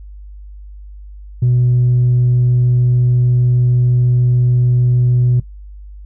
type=tone with tanh clipping; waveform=triangle; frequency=123.47 Hz; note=B2; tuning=in tune; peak=-10 dBFS; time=1.42-5.4 s; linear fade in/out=5 ms; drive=6 dB; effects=noise-tail reverb RT60 0.1 s tail -18 dB re dry + added 50 Hz sine -31 dBFS peak until 6.05 s